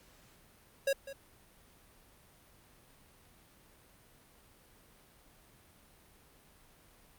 square tone with echo, 549 Hz, C#5, 17 cents flat, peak -28 dBFS, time 0.87-0.93 s, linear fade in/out 5 ms, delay 200 ms, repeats 1, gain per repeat -15 dB, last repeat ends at 1.13 s, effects pink hiss -62 dBFS RMS until 7.18 s + Opus 48 kbps

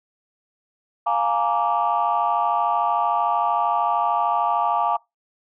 sine chord, Bb dominant seventh, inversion second, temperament just, 699.2 / 839.1 / 932.3 / 1165.4 Hz, F5 / Ab5 / Bb5 / D6, +2 / +18 / 0 / -14 cents, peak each -23 dBFS, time 1.06-4.97 s, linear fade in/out 10 ms, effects noise-tail reverb RT60 0.2 s tail -24 dB re dry + tanh soft clip ceiling -10 dBFS

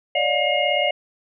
sine tone cluster, 571 / 608 / 714 / 2138 / 2854 Hz, D5 / D#5 / F5 / C7 / F7, -49 / -40 / +38 / +37 / +37 cents, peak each -24 dBFS, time 0.15-0.91 s, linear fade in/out 5 ms, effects none

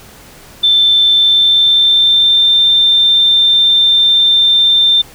sine tone with pitch glide, 3545 to 3582 Hz, A7 to A7, +12 to +30 cents, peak -6 dBFS, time 0.63-5.02 s, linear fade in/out 10 ms, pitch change +18 cents, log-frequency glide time 1.1-2.48 s, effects pink hiss -38 dBFS RMS until 5.14 s

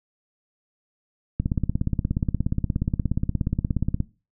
click train, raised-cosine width 5 ms, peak -10 dBFS, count 45, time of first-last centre 1.4-4.004 s, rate 16.9 Hz, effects noise-tail reverb RT60 0.3 s tail -19 dB re dry

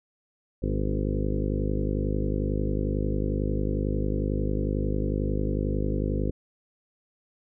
harmonic tone with a mistuned harmonic, 51.1 Hz, G#1, 27 cents flat, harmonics 1 / 2 / 3 / 4 / 5 / 6 / 7 / 8 / 9 / 10, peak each -28 / -31 / -33 / -34 / -35 / -36 / -36 / -37 / -38 / -38 dBFS, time 0.62-6.31 s, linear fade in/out 10 ms, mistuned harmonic 5, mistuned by +31 cents, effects none

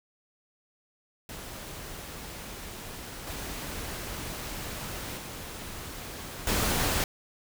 pink noise with level steps, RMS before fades -41 / -37 / -40 / -27 dBFS, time 1.29-7.04 s, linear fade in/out 2 ms, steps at 3.27 / 5.17 / 6.47 s, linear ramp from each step 2 ms, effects none

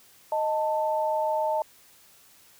sine tone pair together, 622.3 / 886.4 Hz, D#5 / A5, 0 / +13 cents, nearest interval tritone, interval 613 cents, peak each -26 dBFS, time 0.32-1.62 s, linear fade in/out 2 ms, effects white hiss -56 dBFS RMS until 2.59 s

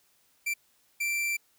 45% pulse tone bursts at uneven times, 2349 Hz, D7, in tune, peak -27 dBFS, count 2, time 0.46-0.54 / 1-1.37 s, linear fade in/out 10 ms, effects white hiss -67 dBFS RMS until 1.58 s

